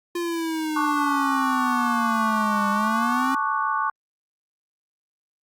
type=exponential two-way sweep; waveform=square; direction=down then up; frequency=349.2 to 201.2 to 270.3 Hz; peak=-25 dBFS; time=0.15-3.35 s; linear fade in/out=5 ms; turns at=2.7 s
type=chord; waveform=sine; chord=D major seventh; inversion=second; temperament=equal; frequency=880 / 1108.7 / 1174.7 / 1480 Hz; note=A5 / C#6 / D6 / F#6; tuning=0 / 0 / 0 / 0 cents; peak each=-28 / -24 / -28 / -29 dBFS; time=0.76-3.9 s; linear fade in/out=5 ms
effects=Opus 48 kbps